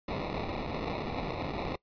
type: noise with sample-and-hold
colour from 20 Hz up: white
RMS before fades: -35 dBFS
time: 0.08-1.76 s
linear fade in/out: 5 ms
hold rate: 1575 Hz
effects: noise-tail reverb RT60 0.1 s tail -22 dB re dry + resampled to 11025 Hz